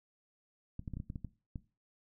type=clicks; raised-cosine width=5 ms; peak=-28 dBFS; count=9; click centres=0.794 / 0.878 / 0.937 / 0.97 / 1.001 / 1.101 / 1.158 / 1.247 / 1.558 s; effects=noise-tail reverb RT60 0.3 s tail -17 dB re dry